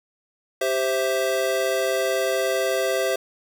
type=chord; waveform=square; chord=C major; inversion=second; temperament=equal; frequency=392 / 523.3 / 659.3 Hz; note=G4 / C5 / E5; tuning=0 / 0 / 0 cents; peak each=-27 / -25 / -26 dBFS; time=0.61-3.16 s; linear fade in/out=5 ms; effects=none